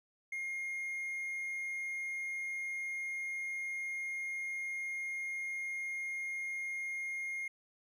triangle tone with hard clipping, 2133 Hz, C7, 33 cents sharp, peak -37 dBFS, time 0.32-7.48 s, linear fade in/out 5 ms, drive 5 dB, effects none

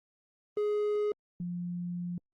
triangle / sine tone pair in turn, 417.9 / 175.71 Hz, G#4 / F3, +11 / +11 cents, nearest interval octave + minor third, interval 1500 cents, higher first, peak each -25 / -33 dBFS, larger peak first, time 0.57-1.12 / 1.4-2.18 s, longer second, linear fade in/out 2 ms, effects Opus 24 kbps

